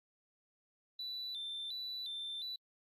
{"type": "tone with vibrato", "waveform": "sine", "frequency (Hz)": 3759, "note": "A#7", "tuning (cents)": 14, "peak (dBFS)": -38, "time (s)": [0.99, 2.56], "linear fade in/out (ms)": 5, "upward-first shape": "square", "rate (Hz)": 1.4, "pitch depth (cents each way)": 93, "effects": ["tanh soft clip ceiling -37 dBFS", "AAC 32 kbps"]}